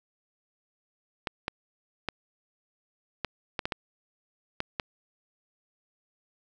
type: clicks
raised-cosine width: 0.3 ms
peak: -13 dBFS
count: 9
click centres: 1.272 / 1.481 / 2.087 / 3.247 / 3.592 / 3.655 / 3.722 / 4.604 / 4.798 s
effects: none